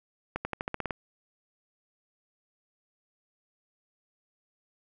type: accelerating click train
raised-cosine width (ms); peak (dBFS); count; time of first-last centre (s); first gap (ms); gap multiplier
0.5; -16; 9; 0.36-0.908; 90; 0.92
effects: none